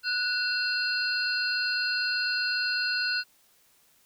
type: tone cluster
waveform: sine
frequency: 1476 / 2705 / 4226 / 4799 Hz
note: F#6 / E7 / C8 / D8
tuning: -5 / +44 / +16 / +37 cents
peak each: -28 / -35 / -30 / -35 dBFS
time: 0.03-3.24 s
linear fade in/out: 50 ms
effects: white hiss -63 dBFS RMS until 4.05 s